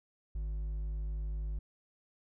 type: tone with hard clipping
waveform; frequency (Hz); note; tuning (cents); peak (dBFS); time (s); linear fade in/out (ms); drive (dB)
triangle; 52.1; G#1; +6; -35; 0.35-1.59; 5; 7
effects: none